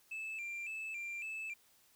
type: tone with vibrato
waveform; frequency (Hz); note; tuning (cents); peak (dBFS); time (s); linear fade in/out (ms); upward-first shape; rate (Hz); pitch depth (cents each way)
sine; 2494; D#7; +3; -37; 0.11-1.54; 10; square; 1.8; 85
effects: tanh soft clip ceiling -39 dBFS + white hiss -68 dBFS RMS until 1.95 s